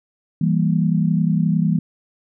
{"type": "chord", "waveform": "sine", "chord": "E diminished", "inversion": "none", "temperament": "equal", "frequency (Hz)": [164.81, 196, 233.1], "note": ["E3", "G3", "Bb3"], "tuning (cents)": [0, 0, 0], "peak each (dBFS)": [-17, -20, -23], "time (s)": [0.41, 1.79], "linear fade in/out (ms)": 5, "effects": []}